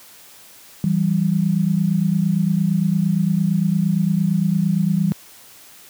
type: tone pair together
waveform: sine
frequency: 164.81 / 193.56 Hz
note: E3 / G3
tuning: 0 / -22 cents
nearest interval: minor third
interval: 278 cents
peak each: -18 dBFS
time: 0.84-5.12 s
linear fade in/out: 0 ms
effects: white hiss -45 dBFS RMS until 5.89 s + high-pass 80 Hz 12 dB/octave